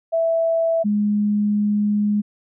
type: tone pair in turn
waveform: sine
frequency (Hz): 659.3 / 207.7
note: E5 / G#3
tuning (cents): 0 / 0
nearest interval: octave + minor sixth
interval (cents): 2000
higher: first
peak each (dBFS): -16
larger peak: neither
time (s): 0.12-0.84 / 0.84-2.22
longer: second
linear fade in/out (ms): 20
effects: none